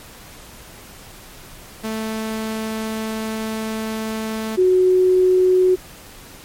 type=tone pair in turn; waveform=sawtooth / sine; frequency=220 / 368.9 Hz; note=A3 / F#4; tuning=0 / -5 cents; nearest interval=major sixth; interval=895 cents; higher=second; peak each=-19 / -11 dBFS; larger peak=second; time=1.83-4.57 / 4.57-5.76 s; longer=first; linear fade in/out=20 ms; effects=pink hiss -41 dBFS RMS until 6.44 s + MP3 64 kbps

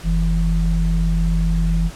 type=tone pair together; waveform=sine; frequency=46.25 / 164.81 Hz; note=F#1 / E3; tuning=0 / 0 cents; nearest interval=octave + minor seventh; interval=2200 cents; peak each=-16 / -19 dBFS; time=0.03-1.91 s; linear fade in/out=50 ms; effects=pink hiss -39 dBFS RMS until 1.95 s + low-pass 10000 Hz 12 dB/octave

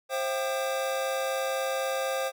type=tone cluster; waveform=square; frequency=530 / 674 / 778 / 1207 Hz; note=C5 / E5 / G5 / D6; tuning=+22 / +38 / -13 / +47 cents; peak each=-30 / -37 / -36 / -38 dBFS; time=0.09-2.32 s; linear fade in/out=50 ms; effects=none

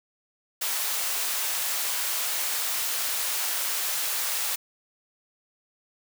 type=high-pass noise; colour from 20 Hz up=white; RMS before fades=-28 dBFS; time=0.61-4.56 s; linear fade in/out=10 ms; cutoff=650 Hz; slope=12 dB/octave; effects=none

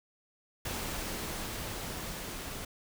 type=noise with level ramp; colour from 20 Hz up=pink; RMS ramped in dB=-36 to -41 dBFS; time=0.65-2.65 s; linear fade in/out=5 ms; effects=none

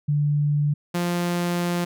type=tone pair in turn; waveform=sine / sawtooth; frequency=146.83 / 174.61 Hz; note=D3 / F3; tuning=0 / 0 cents; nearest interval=minor third; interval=300 cents; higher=second; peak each=-18 dBFS; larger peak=neither; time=0.08-0.74 / 0.94-1.85 s; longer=second; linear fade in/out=10 ms; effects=none

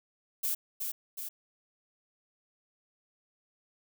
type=noise with echo; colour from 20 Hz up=violet; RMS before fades=-31 dBFS; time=0.43-0.55 s; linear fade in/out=10 ms; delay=370 ms; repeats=2; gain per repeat=-4 dB; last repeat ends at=1.29 s; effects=none

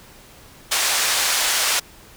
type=band-pass noise; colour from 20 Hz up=white; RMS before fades=-20 dBFS; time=0.71-1.8 s; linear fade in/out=10 ms; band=640 to 7800 Hz; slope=12 dB/octave; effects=pink hiss -46 dBFS RMS until 2.16 s

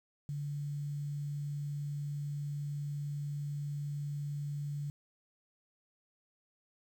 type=tone with quantisation; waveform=sine; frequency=144.8 Hz; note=D3; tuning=24 cents flat; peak=-35 dBFS; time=0.29-4.9 s; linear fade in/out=0 ms; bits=10; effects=none

